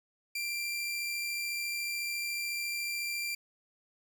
sawtooth tone pair together, 2366 / 4806 Hz, D7 / D8, +12 / +39 cents, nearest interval octave, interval 1227 cents, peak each -30 / -40 dBFS, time 0.35-3.35 s, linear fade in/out 5 ms, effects 11-bit

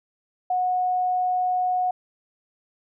sine tone, 731 Hz, F#5, 21 cents flat, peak -20 dBFS, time 0.5-1.91 s, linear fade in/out 5 ms, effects none

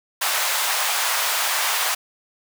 pink high-pass noise, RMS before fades -22 dBFS, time 0.21-1.95 s, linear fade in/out 10 ms, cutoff 760 Hz, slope 24 dB/octave, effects none

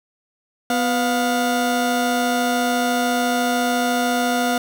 30% pulse tone pair together, 248 / 710 Hz, B3 / F5, +7 / +28 cents, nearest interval octave + tritone, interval 1821 cents, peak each -18 dBFS, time 0.7-4.58 s, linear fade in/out 2 ms, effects none

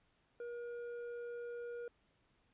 square tone with low-pass filter, 477 Hz, A#4, 40 cents sharp, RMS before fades -45 dBFS, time 0.4-1.88 s, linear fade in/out 2 ms, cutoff 1000 Hz, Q 3.7, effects pink hiss -75 dBFS RMS until 2.53 s + resampled to 8000 Hz

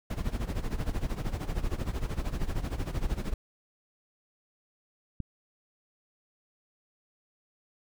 brown noise with tremolo, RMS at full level -28 dBFS, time 0.1-3.34 s, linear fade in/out 5 ms, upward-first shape sine, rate 13 Hz, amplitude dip 80%
click, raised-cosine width 5 ms, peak -22 dBFS, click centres 5.203 s
effects none

